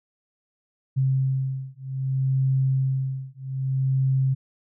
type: beating tone pair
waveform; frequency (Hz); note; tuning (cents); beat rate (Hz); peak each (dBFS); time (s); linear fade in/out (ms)
sine; 132.7 / 133.33; C3 / C3; +25 / +33; 0.63; -24; 0.96-4.35; 20
effects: none